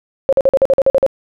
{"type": "tone bursts", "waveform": "sine", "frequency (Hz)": 540, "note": "C#5", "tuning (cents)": -45, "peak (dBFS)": -7, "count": 10, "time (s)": [0.29, 1.064], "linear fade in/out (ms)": 0, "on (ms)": 36, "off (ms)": 46, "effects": []}